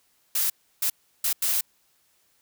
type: noise bursts at uneven times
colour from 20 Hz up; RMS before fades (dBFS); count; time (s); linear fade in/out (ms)
blue; -24; 4; 0.35-0.5 / 0.82-0.9 / 1.24-1.33 / 1.42-1.61; 5
effects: white hiss -66 dBFS RMS until 2.41 s